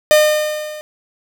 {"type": "tone with level ramp", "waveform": "45% pulse", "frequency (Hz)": 608, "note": "D#5", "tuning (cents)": -40, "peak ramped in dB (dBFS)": [-6, -29], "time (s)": [0.11, 0.81], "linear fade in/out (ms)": 0, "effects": []}